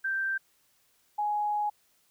sine tone pair in turn, 1568 / 834.5 Hz, G6 / G#5, 0 / +8 cents, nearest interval major seventh, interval 1092 cents, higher first, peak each -27 / -26 dBFS, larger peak second, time 0.04-0.38 / 1.18-1.7 s, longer second, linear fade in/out 10 ms, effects white hiss -68 dBFS RMS until 2.1 s

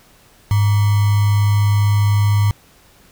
sine tone with sample-and-hold, 102.8 Hz, G#2, 17 cents flat, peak -11 dBFS, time 0.51-2.51 s, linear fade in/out 0 ms, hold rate 1050 Hz, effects pink hiss -50 dBFS RMS until 3.11 s

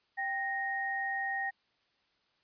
sine tone pair together, 784 / 1863.3 Hz, G5 / A#6, 0 / -1 cents, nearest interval octave + minor third, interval 1499 cents, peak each -36 / -33 dBFS, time 0.17-1.51 s, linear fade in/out 20 ms, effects white hiss -73 dBFS RMS until 2.43 s + resampled to 11025 Hz

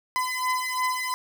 30% pulse beating tone pair, 1012 / 1014.9 Hz, B5 / B5, +42 / +47 cents, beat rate 2.9 Hz, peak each -25 dBFS, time 0.16-1.14 s, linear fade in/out 0 ms, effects none

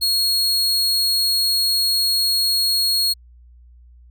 40% pulse tone, 4304 Hz, C8, 48 cents sharp, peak -15 dBFS, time 0.01-3.14 s, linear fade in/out 20 ms, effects added 60 Hz sine -44 dBFS peak until 4.1 s

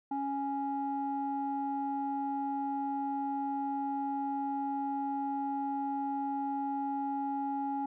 square tone with low-pass filter, 277.2 Hz, C#4, in tune, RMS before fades -34 dBFS, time 0.11-7.86 s, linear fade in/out 5 ms, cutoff 780 Hz, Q 5.4, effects none

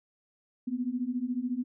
sine beating tone pair, 239.6 / 253.6 Hz, A#3 / B3, +48 / +46 cents, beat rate 14 Hz, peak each -33 / -31 dBFS, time 0.67-1.64 s, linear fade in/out 10 ms, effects none

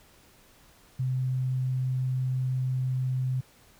sine tone, 129 Hz, C3, 24 cents flat, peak -25 dBFS, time 0.99-3.41 s, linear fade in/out 10 ms, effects pink hiss -58 dBFS RMS until 3.79 s

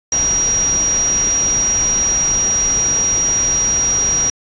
sine tone in noise, 5730 Hz, F8, 44 cents sharp, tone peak -13 dBFS, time 0.12-4.3 s, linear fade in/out 2 ms, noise pink, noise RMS -25 dBFS, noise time 0.12-4.3 s, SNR +9 dB, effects resampled to 16000 Hz

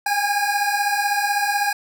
25% pulse beating tone pair, 806 / 822 Hz, G5 / G#5, +48 / -18 cents, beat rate 16 Hz, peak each -19 / -17 dBFS, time 0.06-1.73 s, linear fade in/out 5 ms, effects none

